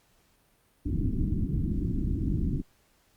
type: low-pass noise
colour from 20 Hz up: pink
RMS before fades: -28 dBFS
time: 0.85-2.62 s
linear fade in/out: 10 ms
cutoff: 320 Hz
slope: 48 dB/octave
effects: pink hiss -66 dBFS RMS until 3.16 s + Opus 48 kbps